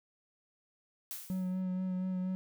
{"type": "noise with exponential decay", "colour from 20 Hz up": "blue", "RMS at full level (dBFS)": -39, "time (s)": [1.11, 1.62], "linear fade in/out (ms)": 0, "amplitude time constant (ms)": 110}
{"type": "tone with vibrato", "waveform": "triangle", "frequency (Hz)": 185, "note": "F#3", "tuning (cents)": 0, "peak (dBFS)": -30, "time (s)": [1.3, 2.35], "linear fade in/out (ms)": 0, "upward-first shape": "sine", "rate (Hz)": 4.2, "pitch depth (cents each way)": 18}
{"effects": []}